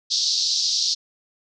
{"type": "band-pass noise", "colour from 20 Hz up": "pink", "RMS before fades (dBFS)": -22, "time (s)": [0.1, 0.95], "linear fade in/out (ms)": 20, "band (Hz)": [4000, 5700], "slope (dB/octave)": 48, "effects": []}